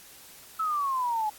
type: exponential sweep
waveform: sine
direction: down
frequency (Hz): 1318.5 to 836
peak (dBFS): -25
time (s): 0.59-1.3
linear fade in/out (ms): 10
effects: white hiss -50 dBFS RMS until 1.38 s + AAC 64 kbps